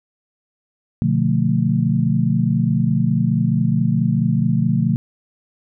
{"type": "chord", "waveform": "sine", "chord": "B half-diminished seventh", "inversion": "none", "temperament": "just", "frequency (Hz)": [123.47, 148.16, 177.8, 222.2], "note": ["B2", "D3", "F3", "A3"], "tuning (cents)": [0, 16, 31, 17], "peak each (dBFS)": -20, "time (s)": [1.02, 4.96], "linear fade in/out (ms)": 0, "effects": []}